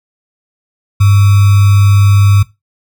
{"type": "tone with sample-and-hold", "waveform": "sine", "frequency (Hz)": 100, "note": "G2", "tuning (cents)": 35, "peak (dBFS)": -4, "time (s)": [1, 2.43], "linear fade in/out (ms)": 10, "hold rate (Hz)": 1225, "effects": ["noise-tail reverb RT60 0.2 s tail -17 dB re dry"]}